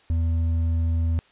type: tone with hard clipping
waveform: sine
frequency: 82.41 Hz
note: E2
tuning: in tune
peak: -21 dBFS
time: 0.1-1.19 s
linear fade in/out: 0 ms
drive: 4 dB
effects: white hiss -57 dBFS RMS until 1.31 s + resampled to 8000 Hz